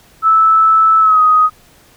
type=tone with pitch glide; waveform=sine; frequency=1311 to 1252.5 Hz; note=E6 to D#6; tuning=-10 to +11 cents; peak=-6 dBFS; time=0.22-1.5 s; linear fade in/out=50 ms; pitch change=-79 cents; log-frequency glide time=1-1.21 s; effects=pink hiss -47 dBFS RMS until 1.96 s